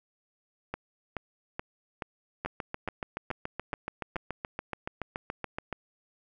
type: two click trains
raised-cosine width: 0.5 ms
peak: -18 / -18 dBFS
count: 9 / 24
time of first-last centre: 0.74-4.159 / 2.46-5.727 s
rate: 2.34 / 7.04 Hz
effects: none